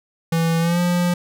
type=tone with pitch glide; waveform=square; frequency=165.2 to 176.04 Hz; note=E3 to F3; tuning=+4 to +14 cents; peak=-17 dBFS; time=0.32-1.14 s; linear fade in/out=5 ms; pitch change=+110 cents; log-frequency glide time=0.59-0.8 s; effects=none